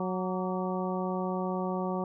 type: harmonic tone with a mistuned harmonic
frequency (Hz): 184.5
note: F#3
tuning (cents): -5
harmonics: 1 / 2 / 3 / 4 / 5 / 6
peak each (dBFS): -32 / -35 / -37 / -38 / -39 / -40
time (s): 0-2.04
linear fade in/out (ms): 2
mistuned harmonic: 6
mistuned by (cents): +60
effects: none